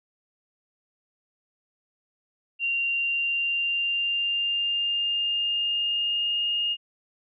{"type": "tone with pitch glide", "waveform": "sine", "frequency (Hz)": [2768, 2841], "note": ["F7", "F7"], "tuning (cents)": [-16, 29], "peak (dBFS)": -23, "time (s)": [2.59, 6.77], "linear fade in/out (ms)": 50, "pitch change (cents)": 45, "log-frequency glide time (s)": [2.82, 6.48], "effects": []}